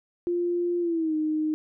sine tone with pitch glide, 349.2 to 309.3 Hz, F4 to D#4, 0 to -10 cents, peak -23 dBFS, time 0.27-1.54 s, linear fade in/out 0 ms, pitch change -210 cents, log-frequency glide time 0.8-1.15 s, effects none

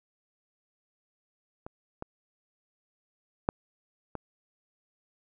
clicks, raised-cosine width 1 ms, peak -26 / -22 / -10 / -21 dBFS, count 4, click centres 1.665 / 2.024 / 3.489 / 4.153 s, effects none

